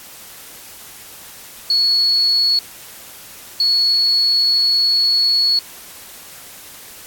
sine tone bursts at uneven times, 4379 Hz, C#8, 22 cents flat, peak -12 dBFS, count 2, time 1.7-2.59 / 3.6-5.59 s, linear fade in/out 2 ms, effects white hiss -38 dBFS RMS until 7.06 s + AAC 64 kbps

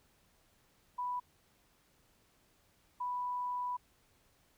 sine tone bursts at uneven times, 987.8 Hz, B5, in tune, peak -34 dBFS, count 2, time 0.98-1.2 / 3-3.77 s, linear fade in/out 10 ms, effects pink hiss -70 dBFS RMS until 4.57 s

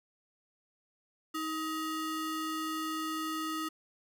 square ring-modulated tone, 789 Hz, G5, 11 cents sharp, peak -31 dBFS, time 1.34-3.69 s, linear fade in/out 10 ms, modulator 473 Hz, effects none

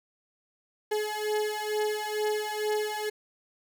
35% pulse beating tone pair, 423.4 / 425.6 Hz, G#4 / G#4, +33 / +42 cents, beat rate 2.2 Hz, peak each -29 dBFS, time 0.91-3.1 s, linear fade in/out 10 ms, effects none

